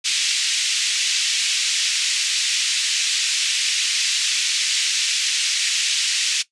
pink band-pass noise, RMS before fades -21 dBFS, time 0.04-6.43 s, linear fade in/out 20 ms, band 2500 to 7600 Hz, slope 24 dB/octave, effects noise-tail reverb RT60 0.1 s tail -17 dB re dry + resampled to 24000 Hz

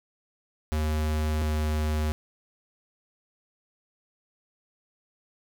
square tone pair in turn, 77 / 76.66 Hz, D#2 / D#2, -17 / -25 cents, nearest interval unison, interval 8 cents, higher first, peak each -25 dBFS, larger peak neither, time 0.72-1.42 / 1.42-2.12 s, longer neither, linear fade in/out 0 ms, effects none

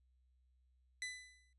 sawtooth tone with exponential decay, 2000 Hz, B6, 21 cents sharp, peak -35 dBFS, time 1.02-1.53 s, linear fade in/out 1 ms, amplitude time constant 110 ms, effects added 63 Hz sine -70 dBFS peak until 1.58 s + resampled to 24000 Hz

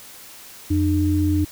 sine tone pair together, 88 / 302.6 Hz, F2 / D#4, +14 / -48 cents, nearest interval octave + major sixth, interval 2138 cents, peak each -19 dBFS, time 0.7-1.45 s, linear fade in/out 10 ms, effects white hiss -42 dBFS RMS until 1.51 s

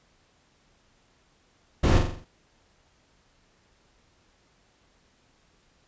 brown noise with echo, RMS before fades -19 dBFS, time 1.83-1.99 s, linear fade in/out 10 ms, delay 43 ms, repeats 6, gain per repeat -5 dB, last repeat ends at 2.248 s, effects pink hiss -64 dBFS RMS until 5.87 s + resampled to 16000 Hz

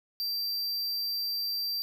square tone, 4699 Hz, D8, in tune, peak -30 dBFS, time 0.2-1.82 s, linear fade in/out 0 ms, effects none

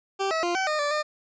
20% pulse tone with pitch steps, 390 / 646 / 348.2 / 763 / 611 / 583 / 605 Hz, G4 / E5 / F4 / G5 / D#5 / D5 / D#5, -9 / -35 / -5 / -47 / -32 / -13 / -49 cents, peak -19 dBFS, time 0.19-1.03 s, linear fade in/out 20 ms, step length 120 ms, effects resampled to 16000 Hz + 10-bit

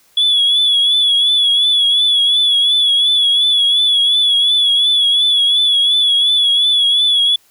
sine tone with vibrato, 3399 Hz, G#7, 39 cents sharp, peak -8 dBFS, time 0.17-7.36 s, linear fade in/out 5 ms, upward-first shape triangle, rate 2.8 Hz, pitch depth 63 cents each way, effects tanh soft clip ceiling -7 dBFS + white hiss -53 dBFS RMS until 7.5 s

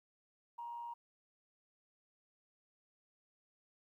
sine tone with amplitude modulation, 943 Hz, A#5, 20 cents sharp, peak -40 dBFS, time 0.58-0.94 s, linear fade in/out 10 ms, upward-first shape sine, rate 123 Hz, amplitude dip 40%, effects tanh soft clip ceiling -36 dBFS + 13-bit

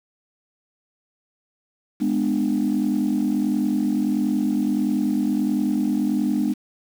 sine chord, G# diminished, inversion none, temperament just, 207.7 / 249.2 / 299 Hz, G#3 / B3 / D4, 0 / +16 / +31 cents, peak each -22 dBFS, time 2-6.54 s, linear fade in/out 20 ms, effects tanh soft clip ceiling -13 dBFS + 7-bit

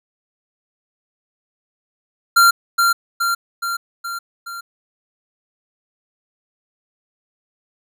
square tone with echo, 1381 Hz, F6, 20 cents flat, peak -9 dBFS, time 2.36-2.51 s, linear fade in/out 10 ms, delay 420 ms, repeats 5, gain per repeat -4 dB, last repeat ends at 4.61 s, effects none

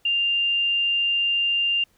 sine tone, 2794 Hz, F7, in tune, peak -19 dBFS, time 0.05-1.84 s, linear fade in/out 5 ms, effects pink hiss -63 dBFS RMS until 1.97 s

